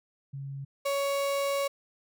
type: tone pair in turn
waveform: sine / 35% pulse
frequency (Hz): 137.9 / 558.2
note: C#3 / C#5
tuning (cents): -9 / +12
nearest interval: 2 octaves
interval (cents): 2421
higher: second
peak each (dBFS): -35 / -25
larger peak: second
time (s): 0.33-0.65 / 0.85-1.68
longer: second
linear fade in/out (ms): 10
effects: none